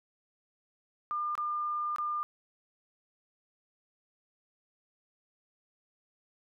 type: tone with dropouts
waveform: sine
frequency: 1203 Hz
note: D6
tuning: 41 cents sharp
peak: -30 dBFS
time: 1.11-2.23 s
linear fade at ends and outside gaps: 0 ms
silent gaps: 1.353-1.378 / 1.961-1.984 s
effects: none